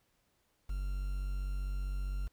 triangle tone with quantisation, 47.69 Hz, G1, 47 cents flat, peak -31 dBFS, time 0.69-2.28 s, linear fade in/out 10 ms, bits 9, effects pink hiss -75 dBFS RMS until 2.32 s

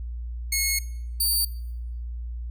10% pulse tone pair in turn, 2176 / 4611 Hz, C#7 / D8, -33 / -33 cents, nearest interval octave + minor second, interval 1300 cents, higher second, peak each -13 / -14 dBFS, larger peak first, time 0.52-0.79 / 1.2-1.45 s, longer first, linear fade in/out 5 ms, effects noise-tail reverb RT60 0.8 s tail -21 dB re dry + added 59 Hz sine -30 dBFS peak until 2.5 s

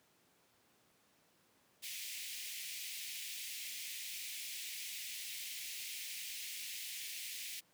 pink high-pass noise, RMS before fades -45 dBFS, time 1.82-7.61 s, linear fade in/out 20 ms, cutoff 2100 Hz, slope 48 dB/octave, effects pink hiss -71 dBFS RMS until 7.73 s + high-pass 150 Hz 12 dB/octave

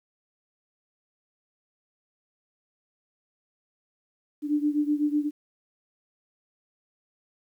sine beating tone pair, 293.7 / 301.7 Hz, D4 / D4, 0 / +47 cents, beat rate 8 Hz, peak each -24 / -27 dBFS, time 4.42-5.31 s, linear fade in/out 50 ms, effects 10-bit

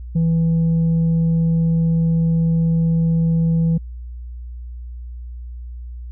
sine tone, 164.81 Hz, E3, in tune, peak -11 dBFS, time 0.15-3.78 s, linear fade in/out 10 ms, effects tanh soft clip ceiling -13 dBFS + added 60 Hz sine -29 dBFS peak until 6.11 s

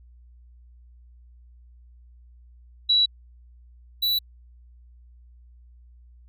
sine / square tone pair in turn, 3918 / 3945 Hz, B7 / B7, -15 / -3 cents, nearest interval unison, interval 12 cents, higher second, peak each -16 / -21 dBFS, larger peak first, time 2.89-3.06 / 4.02-4.19 s, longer neither, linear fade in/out 10 ms, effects added 60 Hz sine -48 dBFS peak until 6.28 s

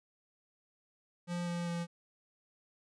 square tone with pitch steps, 174.61 / 172.9 / 171.21 Hz, F3 / F3 / F3, 0 / -17 / -34 cents, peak -35 dBFS, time 1.27-1.87 s, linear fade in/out 50 ms, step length 200 ms, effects resampled to 22050 Hz

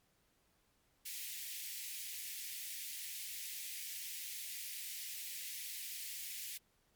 white high-pass noise, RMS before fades -45 dBFS, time 1.05-6.58 s, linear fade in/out 10 ms, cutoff 1900 Hz, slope 48 dB/octave, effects pink hiss -75 dBFS RMS until 6.95 s + MP3 96 kbps

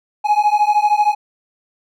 triangle beating tone pair, 830.6 / 843.6 Hz, G#5 / G#5, 0 / +27 cents, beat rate 13 Hz, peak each -13 dBFS, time 0.24-1.15 s, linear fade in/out 20 ms, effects none

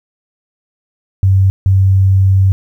sine tone pair in turn, 96 / 96 Hz, G2 / G2, -36 / -36 cents, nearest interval unison, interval 0 cents, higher neither, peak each -6 dBFS, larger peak neither, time 1.23-1.5 / 1.66-2.52 s, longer second, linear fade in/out 0 ms, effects 8-bit

